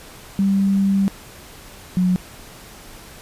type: tone pair in turn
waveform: sine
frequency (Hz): 196 / 182.2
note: G3 / F#3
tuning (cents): 0 / -26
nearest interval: minor second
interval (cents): 126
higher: first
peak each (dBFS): -14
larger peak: neither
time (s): 0.39-1.08 / 1.97-2.16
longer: first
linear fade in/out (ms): 0
effects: pink hiss -41 dBFS RMS until 3.21 s + resampled to 32000 Hz